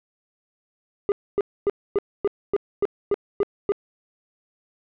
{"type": "tone bursts", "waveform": "triangle", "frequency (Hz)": 404.8, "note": "G#4", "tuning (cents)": -44, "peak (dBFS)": -15, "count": 10, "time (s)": [1.09, 3.72], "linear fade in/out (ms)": 0, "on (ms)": 29, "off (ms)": 260, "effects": ["low-pass 2000 Hz 12 dB/octave"]}